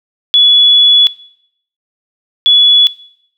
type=tone bursts at uneven times; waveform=sine; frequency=3407 Hz; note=G#7; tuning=44 cents sharp; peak=-4 dBFS; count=2; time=0.34-1.07 / 2.46-2.87 s; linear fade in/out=0 ms; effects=noise-tail reverb RT60 0.7 s tail -20 dB re dry